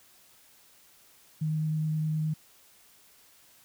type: tone with vibrato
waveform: sine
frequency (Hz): 155.56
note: D#3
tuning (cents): 0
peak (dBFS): -26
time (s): 1.41-2.34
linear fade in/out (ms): 10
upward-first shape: sine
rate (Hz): 9.6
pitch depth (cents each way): 9
effects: white hiss -59 dBFS RMS until 3.64 s